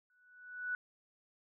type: tone with exponential growth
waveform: sine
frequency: 1480 Hz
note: F#6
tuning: in tune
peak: -32 dBFS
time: 0.1-0.75 s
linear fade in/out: 1 ms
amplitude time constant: 140 ms
effects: none